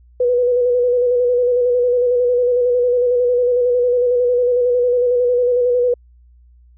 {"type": "tone with vibrato", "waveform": "sine", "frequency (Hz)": 491.4, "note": "B4", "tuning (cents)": -9, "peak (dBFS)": -12, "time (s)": [0.2, 5.94], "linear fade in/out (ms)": 5, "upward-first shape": "square", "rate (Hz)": 11, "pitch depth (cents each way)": 26, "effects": ["added 60 Hz sine -45 dBFS peak until 6.77 s"]}